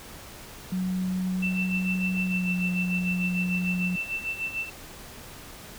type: tone with pitch glide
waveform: sine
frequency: 185 to 180.46 Hz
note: F#3 to F#3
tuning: 0 to -43 cents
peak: -25 dBFS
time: 0.72-3.96 s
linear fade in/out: 5 ms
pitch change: -43 cents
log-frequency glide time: 2.24-2.51 s
type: tone with tremolo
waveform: sine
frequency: 2670 Hz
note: E7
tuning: 22 cents sharp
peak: -26 dBFS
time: 1.42-4.7 s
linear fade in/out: 10 ms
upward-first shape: sine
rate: 6.7 Hz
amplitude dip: 75%
effects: pink hiss -44 dBFS RMS until 5.78 s